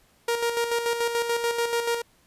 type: tone with tremolo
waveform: sawtooth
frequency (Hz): 469.3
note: A#4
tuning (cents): +12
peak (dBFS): -18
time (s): 0.28-2.02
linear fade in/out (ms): 5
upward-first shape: square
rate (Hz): 6.9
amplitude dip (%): 50
effects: pink hiss -61 dBFS RMS until 2.26 s + resampled to 32000 Hz

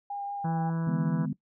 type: tone with vibrato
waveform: sine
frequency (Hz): 806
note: G5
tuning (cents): +48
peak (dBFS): -32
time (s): 0.1-0.7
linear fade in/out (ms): 5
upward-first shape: triangle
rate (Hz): 5.4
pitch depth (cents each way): 11
type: harmonic tone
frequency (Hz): 164.81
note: E3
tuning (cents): 0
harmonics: 1 / 2 / 3 / 4 / 5 / 6 / 7 / 8 / 9 / 10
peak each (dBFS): -27 / -42 / -44 / -46 / -51 / -45 / -51 / -51 / -49 / -54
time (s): 0.44-1.26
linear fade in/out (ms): 10
type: chord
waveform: sine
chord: G# diminished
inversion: second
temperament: just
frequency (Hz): 149.51 / 207.7 / 249.2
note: D3 / G#3 / B3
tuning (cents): +31 / 0 / +16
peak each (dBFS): -31 / -33 / -33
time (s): 0.87-1.33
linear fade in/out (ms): 5
effects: noise-tail reverb RT60 0.1 s tail -18 dB re dry

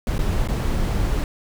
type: noise with dropouts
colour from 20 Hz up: brown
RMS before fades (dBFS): -21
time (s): 0.07-1.24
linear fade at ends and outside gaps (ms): 1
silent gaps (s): 0.181-0.191 / 0.475-0.486
effects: none

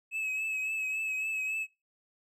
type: tone with vibrato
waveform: triangle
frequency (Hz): 2580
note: E7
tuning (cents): -38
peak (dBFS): -29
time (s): 0.11-1.67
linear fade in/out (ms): 50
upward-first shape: triangle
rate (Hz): 3.6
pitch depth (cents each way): 39
effects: noise-tail reverb RT60 0.3 s tail -26 dB re dry

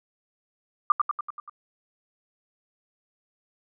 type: tone with echo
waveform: sine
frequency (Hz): 1193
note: D6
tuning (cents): +27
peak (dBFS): -14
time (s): 0.9-0.92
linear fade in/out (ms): 2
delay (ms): 96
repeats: 6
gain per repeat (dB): -4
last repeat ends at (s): 1.496
effects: none

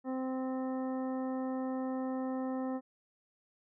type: harmonic tone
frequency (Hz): 260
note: C4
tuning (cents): -11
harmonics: 1 / 2 / 3 / 4 / 5 / 7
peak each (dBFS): -34 / -40 / -44 / -49 / -52 / -56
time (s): 0.04-2.81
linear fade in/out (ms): 50
effects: none

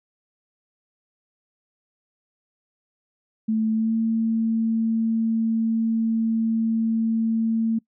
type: tone with pitch glide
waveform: sine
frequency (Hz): 220 to 225.1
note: A3 to A3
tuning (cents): 0 to +40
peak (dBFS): -19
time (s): 3.48-7.79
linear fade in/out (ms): 10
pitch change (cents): +40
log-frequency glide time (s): 3.73-3.94
effects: noise-tail reverb RT60 0.1 s tail -24 dB re dry

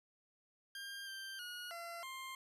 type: tone with pitch steps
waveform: 20% pulse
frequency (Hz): 1601 / 1575 / 1448 / 682 / 1056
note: G6 / G6 / F#6 / F5 / C6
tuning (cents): +36 / +8 / -38 / -41 / +16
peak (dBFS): -40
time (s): 0.75-2.35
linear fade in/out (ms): 2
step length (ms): 320
effects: resampled to 32000 Hz

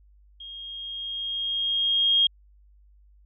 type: tone with level ramp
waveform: sine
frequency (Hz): 3247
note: G#7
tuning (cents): -40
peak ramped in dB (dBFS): -38 to -16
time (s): 0.4-2.27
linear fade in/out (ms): 5
effects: added 50 Hz sine -53 dBFS peak until 3.25 s

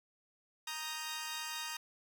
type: chord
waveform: 10% pulse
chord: Eb major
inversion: second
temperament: equal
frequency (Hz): 932.3 / 1244.5 / 1568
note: Bb5 / Eb6 / G6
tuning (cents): 0 / 0 / 0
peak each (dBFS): -33 / -36 / -38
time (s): 0.67-1.77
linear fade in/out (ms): 5
effects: none

